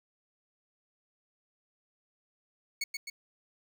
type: tone with echo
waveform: 20% pulse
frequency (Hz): 2217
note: C#7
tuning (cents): 0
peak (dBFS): -25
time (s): 2.81-2.84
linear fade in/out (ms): 5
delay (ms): 130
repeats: 2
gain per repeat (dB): -4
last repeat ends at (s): 3.1
effects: none